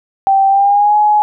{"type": "tone with pitch glide", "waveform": "sine", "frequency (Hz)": [780, 840.8], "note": ["G5", "G#5"], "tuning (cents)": [-9, 21], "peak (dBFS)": -7, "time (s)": [0.27, 1.22], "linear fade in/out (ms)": 0, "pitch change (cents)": 130, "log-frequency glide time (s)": [0.48, 0.96], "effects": []}